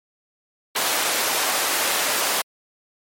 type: high-pass noise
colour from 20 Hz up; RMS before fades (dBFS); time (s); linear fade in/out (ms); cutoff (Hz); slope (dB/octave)
pink; -22; 0.75-2.42; 10; 560; 12
effects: MP3 64 kbps